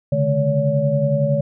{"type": "tone cluster", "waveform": "sine", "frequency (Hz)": [136.6, 147.4, 213.9, 567], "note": ["C#3", "D3", "A3", "C#5"], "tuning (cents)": [-25, 7, -49, 39], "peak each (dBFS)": [-23, -19, -25, -19], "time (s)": [0.12, 1.41], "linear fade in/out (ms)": 5, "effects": []}